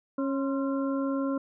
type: harmonic tone with a mistuned harmonic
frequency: 273.5 Hz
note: C#4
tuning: 23 cents flat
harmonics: 1 / 2 / 4 / 5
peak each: -27 / -33 / -39 / -41 dBFS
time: 0.18-1.38 s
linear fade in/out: 5 ms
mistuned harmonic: 4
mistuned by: -72 cents
effects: none